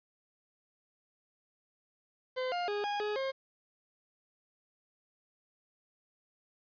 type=tone with pitch steps; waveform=40% pulse; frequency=512 / 706 / 411.9 / 821 / 419.5 / 535 Hz; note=C5 / F5 / G#4 / G#5 / G#4 / C5; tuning=-38 / +19 / -14 / -20 / +17 / +38 cents; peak=-31 dBFS; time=2.36-3.32 s; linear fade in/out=20 ms; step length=160 ms; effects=resampled to 11025 Hz + 10-bit